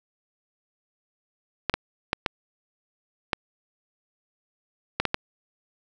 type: clicks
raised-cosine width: 0.3 ms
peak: -6 dBFS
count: 8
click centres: 1.697 / 1.74 / 2.131 / 2.262 / 3.332 / 5 / 5.053 / 5.144 s
effects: none